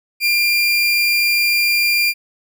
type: tone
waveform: 30% pulse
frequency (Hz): 2391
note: D7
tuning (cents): +30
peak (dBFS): -11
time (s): 0.2-2.14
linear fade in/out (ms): 50
effects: none